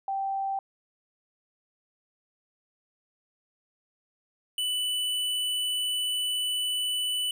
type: tone pair in turn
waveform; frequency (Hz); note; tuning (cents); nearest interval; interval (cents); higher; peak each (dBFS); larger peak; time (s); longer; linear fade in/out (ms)
sine / square; 781 / 2981; G5 / F#7; -7 / +12; octave + major seventh; 2319; second; -27; neither; 0.08-0.59 / 4.58-7.31; second; 2
effects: none